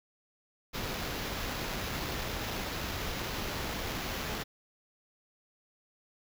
pink noise with sample-and-hold, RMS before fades -36 dBFS, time 0.73-4.44 s, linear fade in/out 20 ms, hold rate 8820 Hz, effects none

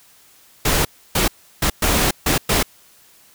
pink noise bursts at uneven times, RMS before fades -17 dBFS, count 6, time 0.65-0.85 / 1.15-1.28 / 1.62-1.7 / 1.82-2.11 / 2.26-2.38 / 2.49-2.63 s, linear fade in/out 5 ms, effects white hiss -51 dBFS RMS until 3.34 s

